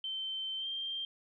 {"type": "tone with pitch glide", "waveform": "sine", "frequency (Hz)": [3100, 3171], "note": ["G7", "G7"], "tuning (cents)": [-20, 19], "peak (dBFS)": -35, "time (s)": [0.04, 1.05], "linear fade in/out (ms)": 2, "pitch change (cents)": 39, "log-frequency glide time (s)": [0.58, 0.66], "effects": []}